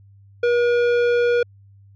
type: tone with tanh clipping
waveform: triangle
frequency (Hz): 480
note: B4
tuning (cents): -49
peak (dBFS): -17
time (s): 0.43-1.43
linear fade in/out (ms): 5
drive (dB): 17
effects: added 99 Hz sine -46 dBFS peak until 1.95 s